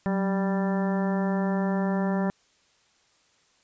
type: harmonic tone with a mistuned harmonic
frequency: 196 Hz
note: G3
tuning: in tune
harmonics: 1 / 2 / 3 / 4 / 5 / 6 / 7 / 8 / 9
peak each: -24 / -33 / -33 / -36 / -37 / -46 / -42 / -49 / -40 dBFS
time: 0.06-2.3 s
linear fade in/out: 0 ms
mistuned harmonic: 1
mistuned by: -65 cents
effects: white hiss -64 dBFS RMS until 3.63 s + resampled to 16000 Hz